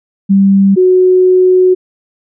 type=tone pair in turn; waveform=sine; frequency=196 / 368.4 Hz; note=G3 / F#4; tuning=0 / -7 cents; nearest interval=major seventh; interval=1093 cents; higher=second; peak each=-4 dBFS; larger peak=neither; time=0.29-0.76 / 0.76-1.75 s; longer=second; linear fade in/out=20 ms; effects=none